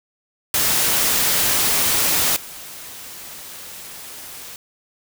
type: noise with level steps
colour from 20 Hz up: white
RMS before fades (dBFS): -18 / -36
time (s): 0.54-4.56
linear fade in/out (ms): 2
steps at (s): 2.36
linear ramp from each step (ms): 5
effects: none

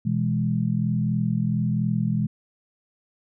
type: chord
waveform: sine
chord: E major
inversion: second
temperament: equal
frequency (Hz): 123.47 / 164.81 / 207.7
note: B2 / E3 / G#3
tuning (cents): 0 / 0 / 0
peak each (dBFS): -25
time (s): 0.05-2.27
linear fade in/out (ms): 10
effects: none

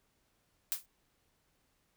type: noise with exponential decay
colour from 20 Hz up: blue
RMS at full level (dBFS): -30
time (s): 0.72-0.86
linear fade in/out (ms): 0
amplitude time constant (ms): 29
effects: pink hiss -75 dBFS RMS until 1.96 s

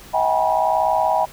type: tone cluster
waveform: sine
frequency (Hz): 639 / 755 / 816 / 968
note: D#5 / F#5 / G#5 / B5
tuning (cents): +46 / +35 / -31 / -35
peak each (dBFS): -21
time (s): 0.13-1.26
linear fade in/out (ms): 20
effects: pink hiss -42 dBFS RMS until 1.32 s

